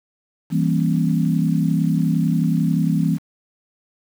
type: chord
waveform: sine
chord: E diminished seventh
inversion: none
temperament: equal with one note detuned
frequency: 164.81 / 196 / 233.1 / 271 Hz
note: E3 / G3 / Bb3 / Db4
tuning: 0 / 0 / 0 / -39 cents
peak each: -18 / -23 / -23 / -24 dBFS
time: 0.5-3.19 s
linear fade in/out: 50 ms
effects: 7-bit

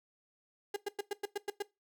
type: tone bursts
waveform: 35% pulse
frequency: 407.5 Hz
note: G#4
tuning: 33 cents flat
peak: -31 dBFS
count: 8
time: 0.74-1.624 s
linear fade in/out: 5 ms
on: 23 ms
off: 100 ms
effects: noise-tail reverb RT60 0.2 s tail -19 dB re dry

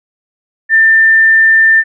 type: tone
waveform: sine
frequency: 1790 Hz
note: A6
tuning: 29 cents sharp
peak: -4 dBFS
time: 0.69-1.84 s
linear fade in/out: 50 ms
effects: none

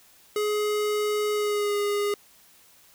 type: tone with pitch glide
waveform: square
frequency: 420 to 410.4 Hz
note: G#4 to G#4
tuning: +19 to -21 cents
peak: -24 dBFS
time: 0.36-2.14 s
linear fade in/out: 2 ms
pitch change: -40 cents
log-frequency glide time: 1.33-1.76 s
effects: white hiss -56 dBFS RMS until 2.94 s

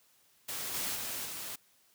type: noise with level steps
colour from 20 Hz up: white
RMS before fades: -38 / -35 / -38 / -41 dBFS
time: 0.48-1.56 s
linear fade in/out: 10 ms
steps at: 0.74 / 0.95 / 1.25 s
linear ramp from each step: 5 ms
effects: white hiss -67 dBFS RMS until 1.94 s + high-pass 60 Hz 12 dB/octave

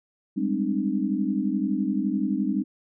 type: chord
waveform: sine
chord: Ab major seventh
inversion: third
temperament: equal with one note detuned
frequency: 196 / 207.7 / 261.6 / 303.7 Hz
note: G3 / Ab3 / C4 / Eb4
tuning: 0 / 0 / 0 / -42 cents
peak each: -28 dBFS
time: 0.36-2.64 s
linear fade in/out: 20 ms
effects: none

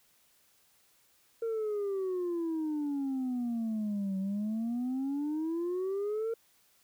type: exponential two-way sweep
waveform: sine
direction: down then up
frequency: 462 to 189.7 to 462 Hz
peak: -28 dBFS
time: 1.42-6.34 s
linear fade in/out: 5 ms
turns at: 4.18 s
effects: tanh soft clip ceiling -29 dBFS + white hiss -67 dBFS RMS until 6.83 s

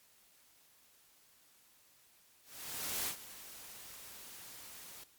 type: noise with ADSR envelope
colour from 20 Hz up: white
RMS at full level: -36 dBFS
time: 2.44-5.04 s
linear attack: 620 ms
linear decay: 97 ms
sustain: -15 dB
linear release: 6 ms
effects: white hiss -66 dBFS RMS until 5.18 s + MP3 96 kbps

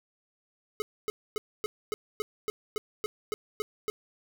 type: tone bursts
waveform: square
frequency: 426.4 Hz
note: G#4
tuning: 46 cents sharp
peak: -29 dBFS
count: 12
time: 0.8-3.9 s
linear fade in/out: 0 ms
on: 20 ms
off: 260 ms
effects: none

